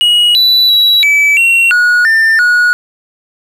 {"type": "tone with pitch steps", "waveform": "triangle", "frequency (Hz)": [2901, 3965, 3905, 2300, 2734, 1454, 1793, 1455], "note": ["F#7", "B7", "B7", "D7", "F7", "F#6", "A6", "F#6"], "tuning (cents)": [-35, 6, -20, -37, -37, -31, 32, -29], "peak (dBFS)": -4, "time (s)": [0.01, 2.73], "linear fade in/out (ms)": 0, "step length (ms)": 340, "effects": ["7-bit"]}